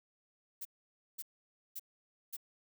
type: noise bursts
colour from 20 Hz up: violet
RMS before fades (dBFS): -42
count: 4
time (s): 0.61-2.368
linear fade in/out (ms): 10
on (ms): 42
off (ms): 530
effects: none